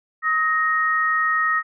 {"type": "tone pair together", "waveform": "sine", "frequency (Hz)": [1269.7, 1866], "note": ["D#6", "A#6"], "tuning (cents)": [35, 1], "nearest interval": "perfect fifth", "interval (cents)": 666, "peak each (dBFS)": -20, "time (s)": [0.22, 1.63], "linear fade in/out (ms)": 50, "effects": []}